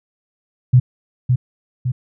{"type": "tone with echo", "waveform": "sine", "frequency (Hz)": 125.7, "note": "B2", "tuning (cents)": 31, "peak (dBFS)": -6, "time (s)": [0.73, 0.8], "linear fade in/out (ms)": 10, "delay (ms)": 560, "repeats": 2, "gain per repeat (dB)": -5, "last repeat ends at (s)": 1.92, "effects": []}